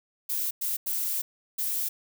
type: noise bursts at uneven times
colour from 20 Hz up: violet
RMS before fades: -29 dBFS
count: 4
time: 0.29-0.51 / 0.61-0.77 / 0.86-1.22 / 1.58-1.89 s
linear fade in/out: 10 ms
effects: none